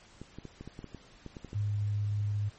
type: clicks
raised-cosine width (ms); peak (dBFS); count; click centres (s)
3; -29; 12; 0.216 / 0.386 / 0.453 / 0.61 / 0.676 / 0.791 / 0.843 / 0.947 / 1.263 / 1.368 / 1.447 / 1.531
type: tone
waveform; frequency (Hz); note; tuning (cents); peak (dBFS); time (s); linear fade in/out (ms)
sine; 103.3; G#2; -9; -28; 1.54-2.5; 20
effects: pink hiss -57 dBFS RMS until 2.58 s + MP3 32 kbps